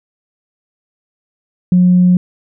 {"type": "tone", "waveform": "sine", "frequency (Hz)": 180, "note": "F#3", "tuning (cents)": -47, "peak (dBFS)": -5, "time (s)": [1.72, 2.17], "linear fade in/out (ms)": 2, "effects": ["tanh soft clip ceiling -1 dBFS"]}